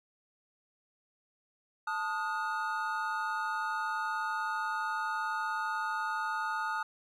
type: chord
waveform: triangle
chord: D# diminished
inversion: second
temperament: equal with one note detuned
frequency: 880 / 1244.5 / 1443.7 Hz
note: A5 / D#6 / F#6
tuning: 0 / 0 / -43 cents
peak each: -34 dBFS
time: 1.87-6.83 s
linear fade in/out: 5 ms
effects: none